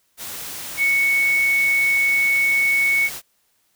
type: tone in noise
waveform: sine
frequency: 2217 Hz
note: C#7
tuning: in tune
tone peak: -15 dBFS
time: 0.77-3.1 s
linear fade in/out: 50 ms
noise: white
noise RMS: -32 dBFS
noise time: 0.17-3.22 s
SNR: +14 dB
effects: white hiss -65 dBFS RMS until 3.75 s

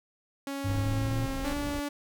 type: tone with pitch glide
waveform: sawtooth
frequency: 277.2 to 269.5 Hz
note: C#4 to C#4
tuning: 0 to -49 cents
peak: -29 dBFS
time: 0.47-1.53 s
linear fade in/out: 2 ms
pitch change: -49 cents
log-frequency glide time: 0.62-1.19 s
type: exponential sweep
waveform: triangle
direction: up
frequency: 98.4 to 116.54 Hz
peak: -26 dBFS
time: 0.64-1.26 s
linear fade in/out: 10 ms
type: noise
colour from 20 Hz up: brown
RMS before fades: -36 dBFS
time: 0.67-1.8 s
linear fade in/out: 10 ms
type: tone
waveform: sawtooth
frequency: 288.4 Hz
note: D4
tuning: 31 cents flat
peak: -27 dBFS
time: 1.44-1.89 s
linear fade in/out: 10 ms
effects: none

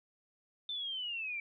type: linear sweep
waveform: sine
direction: down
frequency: 3572 to 2308 Hz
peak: -36 dBFS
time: 0.69-1.4 s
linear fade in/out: 2 ms
effects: none

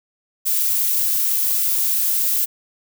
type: noise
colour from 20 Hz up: violet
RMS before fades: -19 dBFS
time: 0.45-2.46 s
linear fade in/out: 20 ms
effects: none

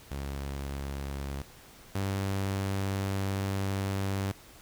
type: tone pair in turn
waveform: sawtooth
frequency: 69.3 / 97.63 Hz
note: C#2 / G2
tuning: 0 / -7 cents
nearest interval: tritone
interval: 593 cents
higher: second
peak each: -30 / -25 dBFS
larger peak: second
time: 0.11-1.42 / 1.95-4.32 s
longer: second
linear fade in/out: 5 ms
effects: pink hiss -53 dBFS RMS until 4.61 s

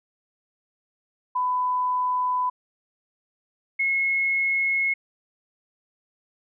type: tone pair in turn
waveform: sine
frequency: 1000 / 2173 Hz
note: B5 / C#7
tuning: +21 / -35 cents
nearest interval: octave + minor second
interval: 1344 cents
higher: second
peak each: -21 / -20 dBFS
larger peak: second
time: 1.35-2.5 / 3.79-4.94 s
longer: neither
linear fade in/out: 10 ms
effects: none

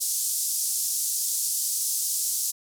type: band-pass noise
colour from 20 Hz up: white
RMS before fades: -27 dBFS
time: 0-2.52 s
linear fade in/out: 20 ms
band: 5400 to 12000 Hz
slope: 24 dB/octave
effects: none

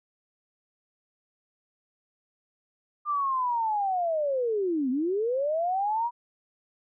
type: linear two-way sweep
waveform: sine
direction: down then up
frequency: 1202 to 245.5 to 972 Hz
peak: -24 dBFS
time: 3.05-6.11 s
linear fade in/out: 50 ms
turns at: 4.9 s
effects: none

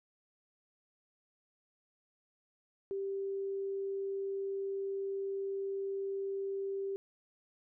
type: tone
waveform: sine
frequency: 392 Hz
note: G4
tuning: in tune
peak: -34 dBFS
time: 2.91-6.96 s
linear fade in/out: 0 ms
effects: none

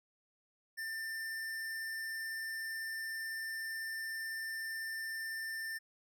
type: tone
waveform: square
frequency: 1791 Hz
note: A6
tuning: 30 cents sharp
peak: -39 dBFS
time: 0.77-5.79 s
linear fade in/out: 20 ms
effects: none

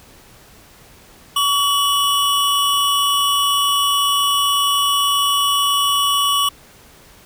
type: tone pair together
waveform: square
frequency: 1132.7 / 2960 Hz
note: C#6 / F#7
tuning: +37 / 0 cents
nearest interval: octave + perfect fourth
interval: 1663 cents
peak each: -18 dBFS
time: 1.36-6.49 s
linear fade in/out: 5 ms
effects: pink hiss -46 dBFS RMS until 7.25 s

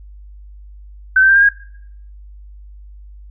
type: tone with pitch steps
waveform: sine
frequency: 1529 / 1554.8 / 1581.1 / 1607.8 / 1635 Hz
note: G6 / G6 / G6 / G6 / G#6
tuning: -44 / -15 / +14 / +43 / -28 cents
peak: -7 dBFS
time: 1.16-1.49 s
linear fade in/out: 5 ms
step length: 66 ms
effects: noise-tail reverb RT60 0.7 s tail -22 dB re dry + added 50 Hz sine -35 dBFS peak until 3.3 s

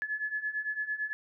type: beating tone pair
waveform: sine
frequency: 1708 / 1716.9 Hz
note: G#6 / A6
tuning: +48 / -43 cents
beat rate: 8.9 Hz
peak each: -36 / -33 dBFS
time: 0.02-1.13 s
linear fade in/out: 0 ms
effects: none

